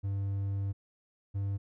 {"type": "tone pair in turn", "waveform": "triangle", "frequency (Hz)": [98.8, 99.17], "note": ["G2", "G2"], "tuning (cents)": [14, 21], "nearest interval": "unison", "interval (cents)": 7, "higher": "second", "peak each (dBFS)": -28, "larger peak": "neither", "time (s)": [[0.03, 0.73], [1.34, 1.58]], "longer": "first", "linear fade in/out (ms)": 20, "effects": []}